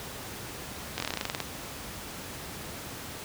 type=slowing click train; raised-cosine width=0.2 ms; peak=-12 dBFS; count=13; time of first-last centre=0.98-1.403 s; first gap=21 ms; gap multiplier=1.09; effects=pink hiss -40 dBFS RMS until 3.24 s + high-pass 60 Hz 12 dB/octave